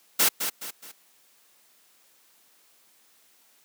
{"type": "noise with echo", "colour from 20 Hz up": "white", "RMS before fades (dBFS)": -20, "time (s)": [0.19, 0.29], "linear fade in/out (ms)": 10, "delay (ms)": 210, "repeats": 3, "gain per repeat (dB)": -8, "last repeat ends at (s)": 0.92, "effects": ["white hiss -61 dBFS RMS until 3.64 s", "high-pass 200 Hz 12 dB/octave"]}